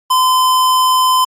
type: tone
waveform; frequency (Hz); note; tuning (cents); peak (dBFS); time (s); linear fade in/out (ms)
square; 1024; C6; -38; -10; 0.1-1.25; 10
effects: AAC 64 kbps